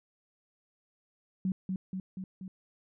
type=tone with echo; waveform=sine; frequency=188 Hz; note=F#3; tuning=28 cents sharp; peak=-27 dBFS; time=1.45-1.52 s; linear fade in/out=2 ms; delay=240 ms; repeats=4; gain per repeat=-3 dB; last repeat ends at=2.48 s; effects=none